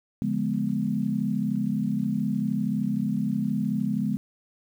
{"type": "chord", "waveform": "sine", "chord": "D diminished seventh", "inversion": "none", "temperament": "equal with one note detuned", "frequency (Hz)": [143.73, 174.61, 207.7, 246.9], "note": ["D3", "F3", "Ab3", "Cb4"], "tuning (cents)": [-37, 0, 0, 0], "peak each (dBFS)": [-32, -32, -26, -29], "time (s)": [0.22, 4.17], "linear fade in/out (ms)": 0, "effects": ["9-bit"]}